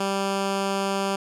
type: tone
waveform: 10% pulse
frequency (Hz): 196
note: G3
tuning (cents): 0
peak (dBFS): -15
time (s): 0-1.16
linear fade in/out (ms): 5
effects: low-pass 10000 Hz 12 dB/octave